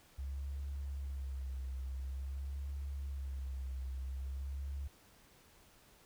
sine tone with vibrato, 67.5 Hz, C#2, 45 cents flat, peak -38 dBFS, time 0.18-4.88 s, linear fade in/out 10 ms, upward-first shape sine, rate 0.48 Hz, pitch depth 57 cents each way, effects pink hiss -64 dBFS RMS until 6.05 s

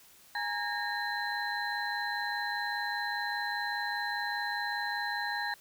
sine tone cluster, 828 / 933 / 1632 / 1835 / 4070 Hz, G#5 / A#5 / G#6 / A#6 / C8, -5 / +1 / -31 / -28 / -49 cents, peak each -37 / -40 / -37 / -36 / -40 dBFS, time 0.35-5.54 s, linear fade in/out 2 ms, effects white hiss -58 dBFS RMS until 5.6 s

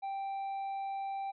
triangle tone, 784 Hz, G5, in tune, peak -33 dBFS, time 0.02-1.32 s, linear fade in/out 20 ms, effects resampled to 11025 Hz

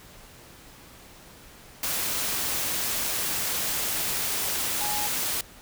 sine tone in noise, 834 Hz, G#5, 7 cents sharp, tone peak -31 dBFS, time 4.81-5.07 s, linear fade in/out 2 ms, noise white, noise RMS -28 dBFS, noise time 1.83-5.41 s, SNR -6 dB, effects pink hiss -49 dBFS RMS until 5.61 s

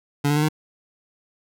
25% pulse tone with pitch steps, 143.7 / 147.14 / 150.67 / 154.28 Hz, D3 / D3 / D3 / D#3, -37 / +4 / +45 / -14 cents, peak -14 dBFS, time 0.24-0.488 s, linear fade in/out 10 ms, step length 62 ms, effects none

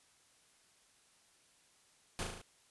pink noise with echo, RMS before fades -38 dBFS, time 2.19-2.23 s, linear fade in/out 0 ms, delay 37 ms, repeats 5, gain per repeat -3 dB, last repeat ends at 2.415 s, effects white hiss -68 dBFS RMS until 2.7 s + resampled to 24000 Hz

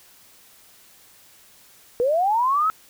sine linear sweep, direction up, 462.8 to 1318.5 Hz, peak -17 dBFS, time 2-2.7 s, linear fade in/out 0 ms, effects white hiss -52 dBFS RMS until 2.89 s

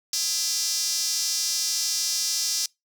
square tone with high-pass filter, 183.4 Hz, F#3, 15 cents flat, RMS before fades -26 dBFS, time 0.13-2.66 s, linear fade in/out 2 ms, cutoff 5300 Hz, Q 3.5, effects noise-tail reverb RT60 0.2 s tail -25 dB re dry

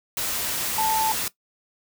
sine tone in noise, 880 Hz, A5, in tune, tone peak -21 dBFS, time 0.78-1.12 s, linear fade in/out 2 ms, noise white, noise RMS -27 dBFS, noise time 0.17-1.28 s, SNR +3 dB, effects noise-tail reverb RT60 0.1 s tail -17 dB re dry

